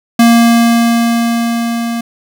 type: tone with level ramp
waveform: square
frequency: 233.1 Hz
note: A#3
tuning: in tune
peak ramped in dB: -4 to -16 dBFS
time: 0.19-2.01 s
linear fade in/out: 5 ms
effects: none